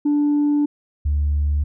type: tone pair in turn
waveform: sine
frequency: 292.7 / 73.17 Hz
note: D4 / D2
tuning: -6 / -6 cents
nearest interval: 2 octaves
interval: 2400 cents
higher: first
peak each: -13 / -15 dBFS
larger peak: first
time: 0.05-0.66 / 1.05-1.64 s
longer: first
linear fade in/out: 10 ms
effects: tanh soft clip ceiling -13 dBFS